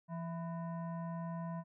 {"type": "tone with frequency modulation", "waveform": "sine", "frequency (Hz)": 168.7, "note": "E3", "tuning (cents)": 40, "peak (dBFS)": -38, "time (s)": [0.08, 1.64], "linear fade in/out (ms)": 50, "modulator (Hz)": 830, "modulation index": 0.68, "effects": []}